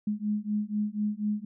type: beating tone pair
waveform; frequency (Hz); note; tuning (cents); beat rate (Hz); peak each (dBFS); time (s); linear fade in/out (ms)
sine; 207.7 / 211.8; G#3 / G#3; 0 / +34; 4.1; -30; 0.07-1.45; 5
effects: none